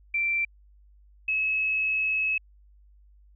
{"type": "tone pair in turn", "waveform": "sine", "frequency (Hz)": [2349, 2579], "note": ["D7", "E7"], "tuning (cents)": [0, -39], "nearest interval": "major second", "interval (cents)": 161, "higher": "second", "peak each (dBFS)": -23, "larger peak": "neither", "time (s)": [[0.14, 0.45], [1.28, 2.38]], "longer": "second", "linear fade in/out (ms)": 5, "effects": ["added 50 Hz sine -53 dBFS peak until 3.35 s"]}